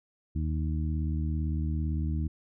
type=harmonic tone; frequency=77.78 Hz; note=D#2; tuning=in tune; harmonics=1 / 2 / 3 / 4; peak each=-28 / -34 / -38 / -40 dBFS; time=0.35-2.28 s; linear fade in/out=10 ms; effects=none

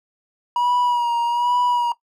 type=tone with vibrato; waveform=triangle; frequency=961 Hz; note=B5; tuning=48 cents flat; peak=-15 dBFS; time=0.56-1.92 s; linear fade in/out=2 ms; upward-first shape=sine; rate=1.2 Hz; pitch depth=36 cents each way; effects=noise-tail reverb RT60 0.1 s tail -17 dB re dry

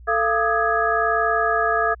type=tone cluster; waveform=sine; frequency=442.6 / 686 / 1213 / 1274 / 1665 Hz; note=A4 / F5 / D#6 / D#6 / G#6; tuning=+10 / -31 / -44 / +41 / +4 cents; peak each=-25 / -22 / -25 / -24 / -23 dBFS; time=0.07-1.95 s; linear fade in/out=20 ms; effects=added 60 Hz sine -40 dBFS peak until 2 s

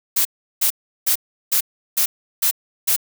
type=noise bursts; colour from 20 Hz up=blue; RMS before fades=-17 dBFS; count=7; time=0.16-2.964 s; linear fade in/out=10 ms; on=92 ms; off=360 ms; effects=none

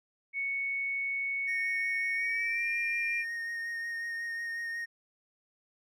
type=tone with pitch glide; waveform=sine; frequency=2217 to 2390 Hz; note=C#7 to D7; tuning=0 to +30 cents; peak=-30 dBFS; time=0.33-3.25 s; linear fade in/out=50 ms; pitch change=+130 cents; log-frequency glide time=2.14-2.68 s
type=tone with vibrato; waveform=triangle; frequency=1852 Hz; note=A#6; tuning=12 cents flat; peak=-32 dBFS; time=1.47-4.86 s; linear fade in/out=20 ms; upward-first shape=sine; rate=5.5 Hz; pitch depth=15 cents each way
effects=none

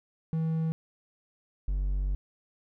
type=tone pair in turn; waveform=triangle; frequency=161.1 / 47.9 Hz; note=E3 / G1; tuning=-39 / -39 cents; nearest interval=octave + major sixth; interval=2100 cents; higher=first; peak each=-24 dBFS; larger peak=neither; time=0.33-0.72 / 1.68-2.15 s; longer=second; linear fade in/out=0 ms; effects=none

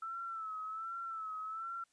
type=tone with vibrato; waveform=sine; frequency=1318 Hz; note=E6; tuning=1 cent flat; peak=-39 dBFS; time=0.02-1.84 s; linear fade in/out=5 ms; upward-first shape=sine; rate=1.3 Hz; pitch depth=60 cents each way; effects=white hiss -75 dBFS RMS until 1.92 s + resampled to 22050 Hz

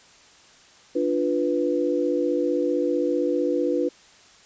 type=chord; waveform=sine; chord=B diminished; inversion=first; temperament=equal; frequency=293.7 / 349.2 / 493.9 Hz; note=D4 / F4 / B4; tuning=0 / 0 / 0 cents; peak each=-25 / -25 / -24 dBFS; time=0.95-3.89 s; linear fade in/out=10 ms; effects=white hiss -52 dBFS RMS until 4.45 s + resampled to 16000 Hz

